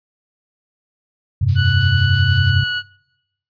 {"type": "chord", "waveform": "sine", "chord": "F suspended second", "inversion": "none", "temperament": "equal with one note detuned", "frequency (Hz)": [86.85, 98, 130.81], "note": ["F2", "G2", "C3"], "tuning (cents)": [-9, 0, 0], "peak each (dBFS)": [-20, -15, -17], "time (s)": [1.41, 2.64], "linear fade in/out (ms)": 10}
{"type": "noise with tremolo", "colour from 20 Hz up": "violet", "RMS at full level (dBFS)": -26, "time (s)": [1.48, 2.51], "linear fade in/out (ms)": 10, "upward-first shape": "square", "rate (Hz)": 6.1, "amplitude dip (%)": 45}
{"type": "tone with pitch glide", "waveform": "25% pulse", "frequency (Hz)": [1480, 1466.4], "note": ["F#6", "F#6"], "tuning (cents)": [0, -16], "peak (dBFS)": -15, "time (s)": [1.55, 2.83], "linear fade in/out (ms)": 50, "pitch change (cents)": -16, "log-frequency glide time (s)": [2.43, 2.7]}
{"effects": ["noise-tail reverb RT60 0.9 s tail -24 dB re dry", "resampled to 11025 Hz"]}